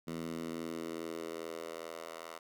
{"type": "tone with high-pass filter sweep", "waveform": "10% pulse", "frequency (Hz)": 82.41, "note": "E2", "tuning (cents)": 0, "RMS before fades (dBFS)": -42, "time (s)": [0.07, 2.39], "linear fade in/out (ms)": 10, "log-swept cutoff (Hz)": [190, 770], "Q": 1.9, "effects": []}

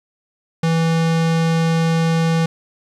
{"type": "tone", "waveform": "square", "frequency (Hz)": 164.1, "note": "E3", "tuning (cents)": -8, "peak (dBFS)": -15, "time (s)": [0.63, 2.46], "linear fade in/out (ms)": 5, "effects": ["low-pass 7000 Hz 12 dB/octave", "9-bit"]}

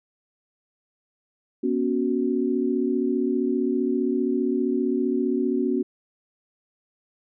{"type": "chord", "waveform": "sine", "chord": "B suspended second", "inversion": "none", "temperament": "equal with one note detuned", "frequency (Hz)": [242, 277.2, 370], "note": ["B3", "C#4", "F#4"], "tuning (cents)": [-35, 0, 0], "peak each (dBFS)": -25, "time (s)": [1.63, 5.83], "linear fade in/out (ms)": 10, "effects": []}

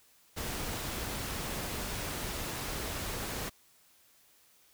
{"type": "noise", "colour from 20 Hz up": "pink", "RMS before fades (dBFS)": -37, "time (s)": [0.36, 3.5], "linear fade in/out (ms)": 20, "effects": ["white hiss -64 dBFS RMS until 4.73 s"]}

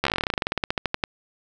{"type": "slowing click train", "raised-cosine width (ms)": 0.3, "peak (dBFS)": -6, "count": 25, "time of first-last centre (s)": [0.04, 1.038], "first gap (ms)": 13, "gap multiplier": 1.09, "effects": []}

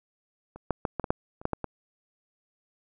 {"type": "clicks", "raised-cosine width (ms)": 1, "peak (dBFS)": [-29, -11, -12, -15, -17, -9, -30, -12, -13, -17], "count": 10, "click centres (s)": [0.56, 0.707, 0.852, 0.997, 1.042, 1.105, 1.415, 1.454, 1.533, 1.643], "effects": []}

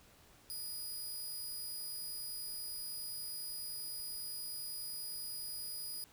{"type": "tone", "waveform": "10% pulse", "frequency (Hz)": 4925, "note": "D#8", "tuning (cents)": -19, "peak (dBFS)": -34, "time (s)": [0.5, 6.04], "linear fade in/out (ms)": 0, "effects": ["pink hiss -63 dBFS RMS until 6.12 s"]}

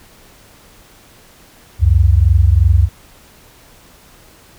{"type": "tone pair together", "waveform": "sine", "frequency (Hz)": [68.3, 91.17], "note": ["C#2", "F#2"], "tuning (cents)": [-25, -25], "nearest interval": "perfect fourth", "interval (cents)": 500, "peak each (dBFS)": -10, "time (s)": [1.79, 2.89], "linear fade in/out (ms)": 50, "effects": ["pink hiss -45 dBFS RMS until 4.58 s"]}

